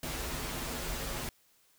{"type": "noise with comb filter", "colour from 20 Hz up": "pink", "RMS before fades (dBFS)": -37, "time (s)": [0.03, 1.29], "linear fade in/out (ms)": 2, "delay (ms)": 10, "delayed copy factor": -0.7, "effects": ["white hiss -67 dBFS RMS until 1.78 s"]}